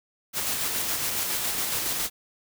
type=noise with tremolo; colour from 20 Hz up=white; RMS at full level=-27 dBFS; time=0.33-2.1 s; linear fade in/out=50 ms; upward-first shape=square; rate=7.2 Hz; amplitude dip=25%; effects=none